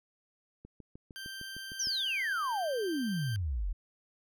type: click train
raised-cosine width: 3 ms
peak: -35 dBFS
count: 9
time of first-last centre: 0.65-1.871 s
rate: 6.55 Hz
type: tone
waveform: 20% pulse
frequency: 1568 Hz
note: G6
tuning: in tune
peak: -36 dBFS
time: 1.16-3.36 s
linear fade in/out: 0 ms
type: exponential sweep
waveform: sine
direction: down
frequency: 6280 to 39.16 Hz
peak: -30 dBFS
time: 1.79-3.73 s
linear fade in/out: 10 ms
effects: none